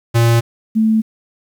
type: tone pair in turn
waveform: square / sine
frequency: 116.54 / 220 Hz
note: A#2 / A3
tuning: 0 / 0 cents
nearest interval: major seventh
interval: 1100 cents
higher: second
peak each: -10 dBFS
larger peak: neither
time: 0.14-0.41 / 0.75-1.02 s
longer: neither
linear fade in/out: 20 ms
effects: 8-bit